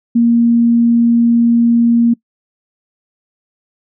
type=tone; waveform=sine; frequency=234.4 Hz; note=A#3; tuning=10 cents sharp; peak=-7 dBFS; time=0.15-2.14 s; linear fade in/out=10 ms; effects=noise-tail reverb RT60 0.1 s tail -23 dB re dry